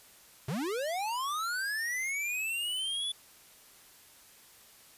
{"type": "linear sweep", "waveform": "square", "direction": "up", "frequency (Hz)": [116.54, 3470], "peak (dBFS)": -32, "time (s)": [0.48, 3.12], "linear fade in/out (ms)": 5, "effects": ["white hiss -57 dBFS RMS until 4.97 s", "resampled to 32000 Hz"]}